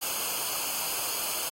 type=noise with comb filter; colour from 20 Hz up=white; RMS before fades=-31 dBFS; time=0.01-1.5 s; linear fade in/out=20 ms; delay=0.53 ms; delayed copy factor=-0.7; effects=AAC 48 kbps